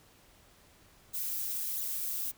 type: noise with flanger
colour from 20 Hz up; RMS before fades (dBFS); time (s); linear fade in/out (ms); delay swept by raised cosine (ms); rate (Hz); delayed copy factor
violet; -35; 1.13-2.32; 20; 0.36 to 5.86; 1.5; -0.95
effects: pink hiss -61 dBFS RMS until 2.37 s